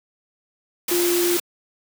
sine tone in noise, 349.2 Hz, F4, in tune, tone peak -18 dBFS, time 0.91-1.37 s, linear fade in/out 5 ms, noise white, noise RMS -24 dBFS, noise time 0.88-1.4 s, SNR +3 dB, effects high-pass 200 Hz 12 dB/octave

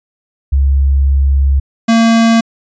sine / square tone pair in turn, 68.6 / 228.1 Hz, C#2 / A#3, -17 / -37 cents, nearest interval octave + major sixth, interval 2080 cents, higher second, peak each -7 dBFS, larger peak neither, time 0.52-1.6 / 1.88-2.41 s, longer first, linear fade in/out 10 ms, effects resampled to 16000 Hz

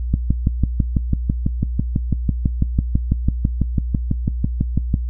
click train, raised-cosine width 5 ms, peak -4 dBFS, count 30, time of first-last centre 0.14-4.941 s, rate 6.04 Hz, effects noise-tail reverb RT60 0.1 s tail -19 dB re dry + added 60 Hz sine -20 dBFS peak until 5.09 s

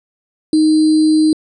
sine tone with sample-and-hold, 311.2 Hz, D#4, in tune, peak -8 dBFS, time 0.53-1.33 s, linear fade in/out 2 ms, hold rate 4410 Hz, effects resampled to 24000 Hz

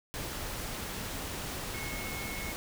sine tone in noise, 2182 Hz, C#7, 28 cents flat, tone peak -41 dBFS, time 1.74-2.52 s, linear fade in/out 0 ms, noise pink, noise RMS -38 dBFS, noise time 0.14-2.56 s, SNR -6 dB, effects none

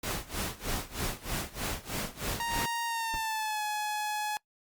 pink noise with tremolo, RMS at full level -32 dBFS, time 0.03-2.66 s, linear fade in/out 5 ms, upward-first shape sine, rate 3.2 Hz, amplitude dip 90%
sawtooth tone with pitch glide, 932.3 to 845.1 Hz, A#5 to G#5, 0 to +30 cents, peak -27 dBFS, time 2.4-4.37 s, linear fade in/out 0 ms, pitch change -170 cents, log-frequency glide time 2.86-3.63 s
brown noise with exponential decay, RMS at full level -35 dBFS, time 3.14-3.25 s, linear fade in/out 0 ms, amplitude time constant 23 ms
effects noise-tail reverb RT60 0.1 s tail -23 dB re dry + Opus 48 kbps

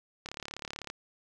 click train, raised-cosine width 0.2 ms, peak -21 dBFS, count 24, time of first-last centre 0.26-0.901 s, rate 35.9 Hz, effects none

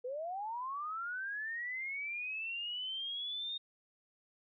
sine linear sweep, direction up, 478.4 to 3700 Hz, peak -37 dBFS, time 0.04-3.58 s, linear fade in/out 10 ms, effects none

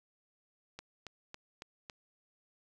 click train, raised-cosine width 0.2 ms, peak -27 dBFS, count 5, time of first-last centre 0.79-1.898 s, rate 3.61 Hz, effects none

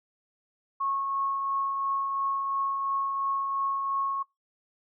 sine tone with tremolo, 1096 Hz, C#6, 20 cents flat, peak -25 dBFS, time 0.8-4.23 s, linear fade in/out 10 ms, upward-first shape triangle, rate 2.9 Hz, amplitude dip 35%, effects noise-tail reverb RT60 0.2 s tail -23 dB re dry

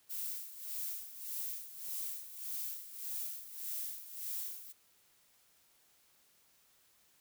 violet noise with tremolo, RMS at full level -39 dBFS, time 0.09-4.73 s, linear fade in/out 20 ms, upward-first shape sine, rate 1.7 Hz, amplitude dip 75%, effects white hiss -69 dBFS RMS until 7.2 s

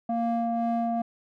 triangle ring-modulated tone, 233.1 Hz, A#3, in tune, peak -19 dBFS, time 0.09-1.02 s, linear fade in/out 5 ms, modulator 465 Hz, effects none

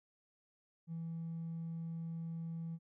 sine tone with hard clipping, 165.2 Hz, E3, 4 cents sharp, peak -40 dBFS, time 0.87-2.79 s, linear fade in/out 50 ms, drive 1 dB, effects none

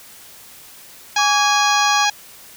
harmonic tone, 827 Hz, G#5, 8 cents flat, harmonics 1 / 2 / 3 / 4 / 5 / 6 / 7 / 8, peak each -18 / -21 / -23 / -24 / -25 / -26 / -26 / -27 dBFS, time 1.16-2.1 s, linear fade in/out 5 ms
sine tone, 1146 Hz, D6, 43 cents flat, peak -20 dBFS, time 1.18-2.05 s, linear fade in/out 10 ms
effects white hiss -42 dBFS RMS until 2.56 s

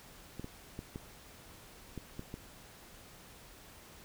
clicks, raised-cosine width 3 ms, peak -28 dBFS, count 7, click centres 0.396 / 0.444 / 0.791 / 0.959 / 1.977 / 2.194 / 2.341 s, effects pink hiss -55 dBFS RMS until 4.04 s

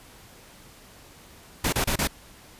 pink noise bursts, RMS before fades -24 dBFS, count 4, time 1.64-2.074 s, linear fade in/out 5 ms, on 86 ms, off 30 ms, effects pink hiss -50 dBFS RMS until 2.59 s + resampled to 32000 Hz

